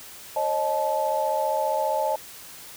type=tone cluster; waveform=sine; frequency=542 / 617 / 868 Hz; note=C#5 / D#5 / A5; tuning=-39 / -15 / -24 cents; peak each=-28 / -26 / -25 dBFS; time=0.36-2.16 s; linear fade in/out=5 ms; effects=white hiss -43 dBFS RMS until 2.76 s